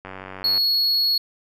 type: click train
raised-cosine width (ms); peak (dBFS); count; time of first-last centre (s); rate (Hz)
0.5; -20; 51; 0.05-0.577; 94.8
type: tone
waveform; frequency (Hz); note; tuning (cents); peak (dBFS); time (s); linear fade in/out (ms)
triangle; 4345; C#8; -35; -16; 0.44-1.18; 5
effects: none